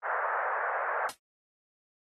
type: band-pass noise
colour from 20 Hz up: white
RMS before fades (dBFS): -31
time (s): 0.02-1.11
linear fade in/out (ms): 50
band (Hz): 510 to 1700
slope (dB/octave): 48
type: noise with exponential decay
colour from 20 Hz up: white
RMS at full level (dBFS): -35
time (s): 1.09-1.18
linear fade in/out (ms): 2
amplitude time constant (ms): 19
effects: AAC 32 kbps